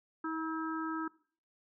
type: harmonic tone with a mistuned harmonic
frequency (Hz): 320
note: D#4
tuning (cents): +49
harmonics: 1 / 3 / 4 / 5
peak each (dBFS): -36 / -43 / -39 / -45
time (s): 0.24-1.08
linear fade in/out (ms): 5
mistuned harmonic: 4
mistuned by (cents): +19
effects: noise-tail reverb RT60 0.5 s tail -21 dB re dry